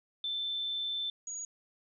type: tone pair in turn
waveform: sine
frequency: 3538 / 6737 Hz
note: A7 / G#8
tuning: +9 / +24 cents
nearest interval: major seventh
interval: 1115 cents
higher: second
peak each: -32 / -37 dBFS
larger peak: first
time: 0.24-1.1 / 1.27-1.45 s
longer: first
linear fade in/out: 2 ms
effects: none